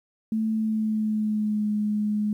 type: tone with pitch glide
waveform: sine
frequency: 220 to 210.2 Hz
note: A3 to G#3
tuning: 0 to +21 cents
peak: -22 dBFS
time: 0.32-2.33 s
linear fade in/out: 2 ms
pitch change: -79 cents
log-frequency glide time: 0.5-1.7 s
effects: 10-bit